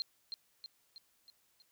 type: tone with echo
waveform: sine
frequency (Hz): 4186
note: C8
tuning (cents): 0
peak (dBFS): -33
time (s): 0-0.02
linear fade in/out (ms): 0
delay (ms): 320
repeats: 5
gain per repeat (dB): -5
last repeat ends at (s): 1.62
effects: white hiss -73 dBFS RMS until 1.71 s